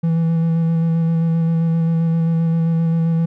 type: tone with vibrato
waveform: triangle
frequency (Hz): 164.81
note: E3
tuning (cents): 0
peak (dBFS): -12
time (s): 0.03-3.26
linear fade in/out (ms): 10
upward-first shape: square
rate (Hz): 7.6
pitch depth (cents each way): 13
effects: none